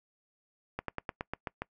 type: slowing click train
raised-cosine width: 0.5 ms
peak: -19 dBFS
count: 8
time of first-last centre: 0.79-1.62 s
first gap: 93 ms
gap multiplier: 1.08
effects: noise-tail reverb RT60 0.1 s tail -24 dB re dry